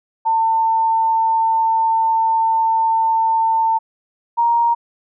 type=tone pair in turn; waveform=sine; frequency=898 / 937.1 Hz; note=A5 / A#5; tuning=+35 / +9 cents; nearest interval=minor second; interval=74 cents; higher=second; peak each=-13 / -12 dBFS; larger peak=second; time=0.25-3.79 / 4.37-4.75 s; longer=first; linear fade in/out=20 ms; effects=none